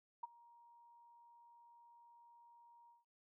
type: tone with ADSR envelope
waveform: sine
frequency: 942 Hz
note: A#5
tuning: 18 cents sharp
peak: -39 dBFS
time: 0.23-3.05 s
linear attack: 7 ms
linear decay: 21 ms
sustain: -23 dB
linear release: 160 ms
effects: none